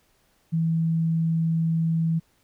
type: tone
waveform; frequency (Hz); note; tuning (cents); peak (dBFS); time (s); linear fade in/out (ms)
sine; 163.5; E3; -14; -20; 0.52-2.2; 20
effects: pink hiss -65 dBFS RMS until 2.43 s